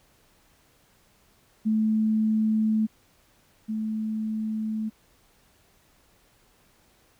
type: tone pair in turn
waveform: sine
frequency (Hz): 217.8 / 217.8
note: A3 / A3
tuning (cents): -17 / -17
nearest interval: unison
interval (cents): 0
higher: neither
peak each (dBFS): -20 / -26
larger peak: first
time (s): 1.65-2.87 / 3.68-4.9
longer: neither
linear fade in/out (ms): 20
effects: pink hiss -62 dBFS RMS until 7.19 s